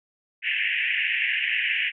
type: band-pass noise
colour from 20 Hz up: white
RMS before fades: -25 dBFS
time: 0.42-1.92 s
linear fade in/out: 50 ms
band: 1700 to 2900 Hz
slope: 96 dB/octave
effects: none